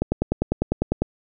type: click train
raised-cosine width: 2 ms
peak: -6 dBFS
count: 11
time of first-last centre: 0.02-1.02 s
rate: 10 Hz
effects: none